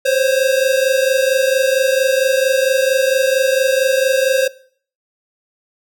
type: tone pair together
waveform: square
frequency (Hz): 520 / 544.4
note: C5 / C#5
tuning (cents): -11 / -31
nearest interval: minor second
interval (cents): 80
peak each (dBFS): -16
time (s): 0.05-4.48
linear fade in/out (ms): 10
effects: noise-tail reverb RT60 0.5 s tail -19 dB re dry